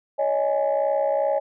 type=chord; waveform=sine; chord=C# suspended second; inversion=none; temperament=equal with one note detuned; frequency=559.8 / 622.3 / 830.6 Hz; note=C#5 / D#5 / G#5; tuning=+17 / 0 / 0 cents; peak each=-21 / -23 / -26 dBFS; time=0.18-1.4 s; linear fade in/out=20 ms; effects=tanh soft clip ceiling -13 dBFS